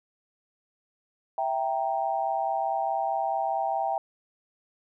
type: chord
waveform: sine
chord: E diminished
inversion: none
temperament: equal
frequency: 659.3 / 784 / 932.3 Hz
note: E5 / G5 / Bb5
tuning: 0 / 0 / 0 cents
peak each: -30 / -27 / -33 dBFS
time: 1.38-3.98 s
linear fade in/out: 2 ms
effects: none